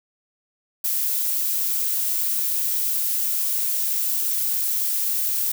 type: noise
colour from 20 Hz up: violet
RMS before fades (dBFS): -23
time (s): 0.84-5.52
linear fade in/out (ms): 5
effects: none